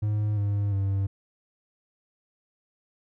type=tone with pitch steps; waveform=triangle; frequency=105.5 / 101.67 / 97.98 Hz; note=G#2 / G#2 / G2; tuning=+28 / -36 / 0 cents; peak=-21 dBFS; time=0.02-1.07 s; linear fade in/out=10 ms; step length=350 ms; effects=none